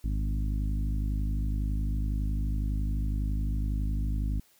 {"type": "harmonic tone with a mistuned harmonic", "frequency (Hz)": 51.9, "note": "G#1", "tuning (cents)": 0, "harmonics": [1, 2, 3, 4, 5, 6], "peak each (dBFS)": [-27, -36, -39, -41, -41, -48], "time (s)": [0.04, 4.4], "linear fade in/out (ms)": 5, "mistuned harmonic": 1, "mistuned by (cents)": 62, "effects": ["white hiss -63 dBFS RMS until 4.59 s"]}